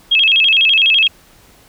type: tone with vibrato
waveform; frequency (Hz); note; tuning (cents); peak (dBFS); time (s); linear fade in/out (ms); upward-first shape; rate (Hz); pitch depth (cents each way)
sine; 2915; F#7; -26; -8; 0.11-1.08; 10; square; 12; 190
effects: pink hiss -47 dBFS RMS until 1.68 s